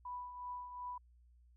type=tone with tremolo; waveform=sine; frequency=987.8 Hz; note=B5; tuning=in tune; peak=-40 dBFS; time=0.05-0.98 s; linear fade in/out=5 ms; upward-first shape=triangle; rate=2.7 Hz; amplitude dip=60%; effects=added 60 Hz sine -62 dBFS peak until 1.56 s